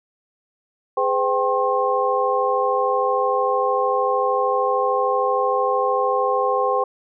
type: tone cluster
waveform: sine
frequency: 415.8 / 509 / 783 / 1070 Hz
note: G#4 / C5 / G5 / C6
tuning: +2 / -48 / -2 / +38 cents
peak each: -25 / -21 / -23 / -22 dBFS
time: 0.97-6.84 s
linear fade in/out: 5 ms
effects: none